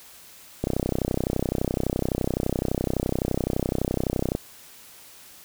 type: click train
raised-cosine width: 2 ms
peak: -10 dBFS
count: 119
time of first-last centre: 0.64-4.351 s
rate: 31.8 Hz
effects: white hiss -48 dBFS RMS until 5.44 s